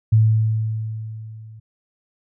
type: tone with level ramp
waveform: sine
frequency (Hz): 110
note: A2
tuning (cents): 0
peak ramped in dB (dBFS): -9 to -38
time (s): 0.12-1.6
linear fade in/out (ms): 10
effects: none